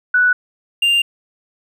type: tone pair in turn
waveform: sine / triangle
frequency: 1480 / 2794 Hz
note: F#6 / F7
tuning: 0 / 0 cents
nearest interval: major seventh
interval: 1100 cents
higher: second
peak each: -10 dBFS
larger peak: neither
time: 0.14-0.33 / 0.82-1.02 s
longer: second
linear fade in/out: 5 ms
effects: none